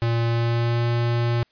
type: tone with pitch glide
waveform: square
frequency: 116.54 to 118.44 Hz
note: A#2 to A#2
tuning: 0 to +28 cents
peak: -20 dBFS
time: 0.02-1.43 s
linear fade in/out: 0 ms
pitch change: +28 cents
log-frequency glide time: 0.26-0.88 s
effects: white hiss -65 dBFS RMS until 1.51 s + resampled to 11025 Hz